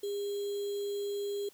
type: tone with sample-and-hold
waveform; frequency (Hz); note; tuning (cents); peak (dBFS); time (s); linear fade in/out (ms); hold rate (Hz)
sine; 405.1; G#4; -43; -32; 0.03-1.49; 5; 3675
effects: white hiss -61 dBFS RMS until 1.53 s